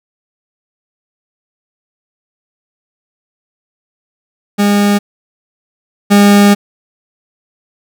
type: tone pair in turn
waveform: 40% pulse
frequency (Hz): 203.9 / 203.1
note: G#3 / G#3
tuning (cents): -32 / -38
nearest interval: unison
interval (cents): 6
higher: first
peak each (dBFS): -7 / -3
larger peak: second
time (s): 4.58-4.99 / 6.1-6.55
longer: second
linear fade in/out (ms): 20
effects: none